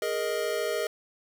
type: chord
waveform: square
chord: Ab suspended second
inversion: none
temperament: equal with one note detuned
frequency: 415.3 / 468.9 / 622.3 Hz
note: Ab4 / Bb4 / Eb5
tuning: 0 / +10 / 0 cents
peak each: -33 / -32 / -32 dBFS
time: 0.02-0.87 s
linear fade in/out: 2 ms
effects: none